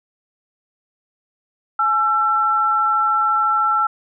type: tone pair together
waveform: sine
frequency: 846 / 1343 Hz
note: G#5 / E6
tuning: +32 / +32 cents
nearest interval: minor sixth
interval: 800 cents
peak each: -22 / -15 dBFS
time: 1.79-3.87 s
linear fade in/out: 5 ms
effects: none